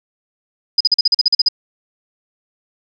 sine tone bursts, 4978 Hz, D#8, in tune, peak -8 dBFS, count 11, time 0.78-1.486 s, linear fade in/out 5 ms, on 26 ms, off 42 ms, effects none

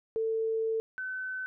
sine tone pair in turn, 446.3 / 1518.2 Hz, A4 / F#6, +25 / +44 cents, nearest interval octave + major sixth, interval 2119 cents, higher second, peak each -27 / -33 dBFS, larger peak first, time 0.16-0.8 / 0.98-1.46 s, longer first, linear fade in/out 0 ms, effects none

